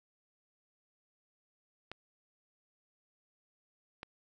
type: clicks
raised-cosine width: 0.3 ms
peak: -26 / -26 dBFS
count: 2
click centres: 1.916 / 4.031 s
effects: none